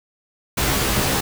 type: noise with comb filter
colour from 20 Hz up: pink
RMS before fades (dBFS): -20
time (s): 0.57-1.21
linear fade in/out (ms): 10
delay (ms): 15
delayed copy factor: +0.85
effects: none